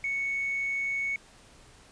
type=tone with hard clipping; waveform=sine; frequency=2217 Hz; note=C#7; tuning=in tune; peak=-28 dBFS; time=0.04-1.16 s; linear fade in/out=2 ms; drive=1 dB; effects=pink hiss -55 dBFS RMS until 1.91 s + resampled to 22050 Hz